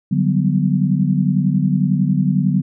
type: chord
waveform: sine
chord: G major seventh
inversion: second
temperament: equal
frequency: 146.83 / 185 / 196 / 246.9 Hz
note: D3 / F#3 / G3 / B3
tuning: 0 / 0 / 0 / 0 cents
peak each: -18 / -17 / -21 / -22 dBFS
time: 0.11-2.62 s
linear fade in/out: 10 ms
effects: none